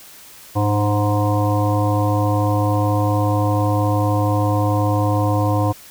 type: harmonic tone with a mistuned harmonic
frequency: 104.3 Hz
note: G#2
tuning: 8 cents sharp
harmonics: 1 / 3 / 5 / 7 / 9 / 10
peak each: -17 / -22 / -24 / -25 / -27 / -27 dBFS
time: 0.55-5.73 s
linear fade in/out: 20 ms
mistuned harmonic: 3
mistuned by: -46 cents
effects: white hiss -42 dBFS RMS until 5.9 s